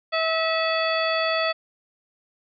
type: harmonic tone with a mistuned harmonic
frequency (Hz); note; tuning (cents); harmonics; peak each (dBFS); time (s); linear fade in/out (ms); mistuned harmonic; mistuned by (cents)
648; E5; -30; 1 / 2 / 3 / 4 / 5 / 7; -24 / -27 / -29 / -30 / -31 / -32; 0.12-1.53; 20; 5; +85
effects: none